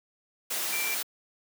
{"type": "tone in noise", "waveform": "sine", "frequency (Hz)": 2349, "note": "D7", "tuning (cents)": 0, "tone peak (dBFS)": -31, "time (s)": [0.72, 0.95], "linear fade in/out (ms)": 10, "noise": "white", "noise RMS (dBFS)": -31, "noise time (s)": [0.5, 1.03], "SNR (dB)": -3, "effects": ["high-pass 300 Hz 12 dB/octave"]}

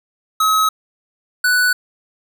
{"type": "tone pair in turn", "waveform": "square", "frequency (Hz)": [1280, 1484.8], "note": ["D#6", "F#6"], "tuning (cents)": [49, 6], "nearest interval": "minor third", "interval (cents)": 257, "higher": "second", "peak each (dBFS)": -13, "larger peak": "neither", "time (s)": [[0.4, 0.69], [1.44, 1.73]], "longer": "neither", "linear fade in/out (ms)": 5, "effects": ["9-bit"]}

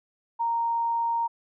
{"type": "tone", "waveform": "sine", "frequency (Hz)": 929, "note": "A#5", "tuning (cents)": -6, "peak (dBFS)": -23, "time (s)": [0.39, 1.28], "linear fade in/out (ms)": 20, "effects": []}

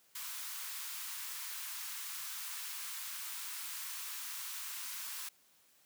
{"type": "high-pass noise", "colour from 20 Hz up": "white", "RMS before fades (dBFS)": -43, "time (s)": [0.15, 5.29], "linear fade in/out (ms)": 5, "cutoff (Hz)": 930, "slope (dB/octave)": 48, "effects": ["white hiss -68 dBFS RMS until 5.85 s", "high-pass 80 Hz 12 dB/octave"]}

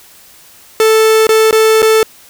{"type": "tone with dropouts", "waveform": "45% pulse", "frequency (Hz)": 440, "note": "A4", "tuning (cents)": 0, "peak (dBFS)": -6, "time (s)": [0.8, 2.03], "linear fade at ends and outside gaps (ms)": 1, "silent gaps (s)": [[1.269, 1.291], [1.51, 1.527], [1.82, 1.827]], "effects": ["white hiss -41 dBFS RMS until 2.29 s"]}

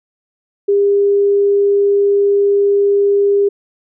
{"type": "tone", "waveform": "sine", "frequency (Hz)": 402.5, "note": "G4", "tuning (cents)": 46, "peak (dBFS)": -9, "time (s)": [0.68, 3.49], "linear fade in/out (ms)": 10, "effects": []}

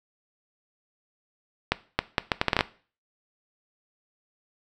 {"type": "accelerating click train", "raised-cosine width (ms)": 0.3, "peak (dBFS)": -4, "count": 10, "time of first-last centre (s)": [1.72, 2.608], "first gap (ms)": 270, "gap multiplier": 0.71, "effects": ["noise-tail reverb RT60 0.4 s tail -18 dB re dry"]}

